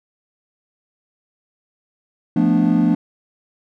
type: chord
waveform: triangle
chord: B half-diminished seventh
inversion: second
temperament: equal with one note detuned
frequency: 174.61 / 220 / 245.2 / 293.7 Hz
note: F3 / A3 / B3 / D4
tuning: 0 / 0 / -12 / 0 cents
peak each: -16 dBFS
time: 2.36-2.95 s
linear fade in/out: 5 ms
effects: tanh soft clip ceiling -4 dBFS